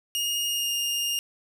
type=tone with pitch glide; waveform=sawtooth; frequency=2852 to 2826 Hz; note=F7 to F7; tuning=+36 to +20 cents; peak=-22 dBFS; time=0.15-1.19 s; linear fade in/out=0 ms; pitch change=-16 cents; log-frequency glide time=0.5-0.72 s; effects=none